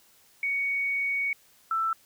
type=tone pair in turn; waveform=sine; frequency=2234 / 1328.3 Hz; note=C#7 / E6; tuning=+13 / +13 cents; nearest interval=major sixth; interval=900 cents; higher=first; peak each=-25 / -24 dBFS; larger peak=second; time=0.43-1.33 / 1.71-1.93 s; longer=first; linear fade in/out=2 ms; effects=white hiss -60 dBFS RMS until 2.05 s